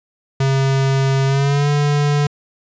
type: tone with pitch glide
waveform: square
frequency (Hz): 135.2 to 145.74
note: C#3 to D3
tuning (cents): -43 to -13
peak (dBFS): -14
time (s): 0.4-2.27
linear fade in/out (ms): 5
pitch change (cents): +130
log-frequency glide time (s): 1.26-1.69
effects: resampled to 16000 Hz